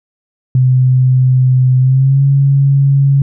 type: tone with pitch glide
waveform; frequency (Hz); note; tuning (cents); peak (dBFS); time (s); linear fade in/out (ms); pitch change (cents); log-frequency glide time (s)
sine; 128.5 to 138.52; C3 to C#3; -31 to -1; -6; 0.55-3.22; 2; +130; 1.79-2.23
effects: none